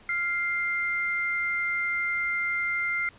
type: tone pair together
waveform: sine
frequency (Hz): 1397.3 / 2096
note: F6 / C7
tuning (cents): 0 / +2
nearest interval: perfect fifth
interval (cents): 702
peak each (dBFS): -31 / -26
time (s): 0.09-3.09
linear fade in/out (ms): 2
effects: pink hiss -54 dBFS RMS until 3.18 s + resampled to 8000 Hz